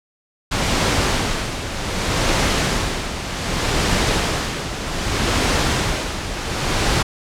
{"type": "noise with tremolo", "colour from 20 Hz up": "pink", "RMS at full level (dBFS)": -17, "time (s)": [0.51, 7.03], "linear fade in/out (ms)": 10, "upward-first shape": "sine", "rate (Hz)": 0.65, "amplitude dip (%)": 65, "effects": ["low-pass 7000 Hz 12 dB/octave"]}